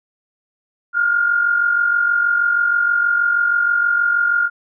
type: tone pair together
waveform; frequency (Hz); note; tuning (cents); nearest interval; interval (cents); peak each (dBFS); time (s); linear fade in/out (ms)
sine; 1408.7 / 1455; F6 / F#6; +15 / -29; minor second; 56; -14 / -22; 0.93-4.5; 50
effects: none